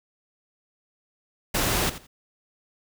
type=noise with echo; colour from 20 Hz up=pink; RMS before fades=-24 dBFS; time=1.54-1.9 s; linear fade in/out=10 ms; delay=85 ms; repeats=2; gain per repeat=-14 dB; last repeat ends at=2.07 s; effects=none